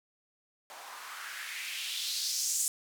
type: noise with band-pass filter sweep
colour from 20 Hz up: blue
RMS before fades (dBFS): -36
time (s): 0.7-2.68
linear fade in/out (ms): 0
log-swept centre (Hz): 750 to 7900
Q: 2.7
effects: none